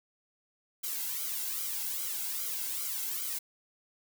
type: noise with flanger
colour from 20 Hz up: blue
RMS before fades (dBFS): -35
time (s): 0.83-3.39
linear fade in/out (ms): 10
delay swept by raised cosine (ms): 1.1 to 1.7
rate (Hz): 2.5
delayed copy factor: -1
effects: none